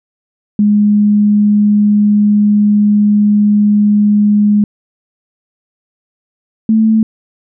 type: tone pair in turn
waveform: sine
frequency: 207.7 / 220.1 Hz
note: G#3 / A3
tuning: 0 / +1 cents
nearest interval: minor second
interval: 101 cents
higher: second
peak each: -6 dBFS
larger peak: neither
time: 0.59-4.64 / 6.69-7.03 s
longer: first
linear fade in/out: 2 ms
effects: none